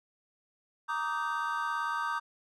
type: chord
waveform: triangle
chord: Eb major seventh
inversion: second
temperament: just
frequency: 933.4 / 1166.7 / 1244.5 / 1555.6 Hz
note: Bb5 / D6 / Eb6 / G6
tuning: +2 / -12 / 0 / -14 cents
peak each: -34 dBFS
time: 0.88-2.2 s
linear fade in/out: 20 ms
effects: none